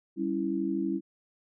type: chord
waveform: sine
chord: C# diminished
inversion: second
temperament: equal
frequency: 196 / 277.2 / 329.6 Hz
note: G3 / C#4 / E4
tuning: 0 / 0 / 0 cents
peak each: -33 / -32 / -30 dBFS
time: 0.16-1.01 s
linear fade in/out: 50 ms
effects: none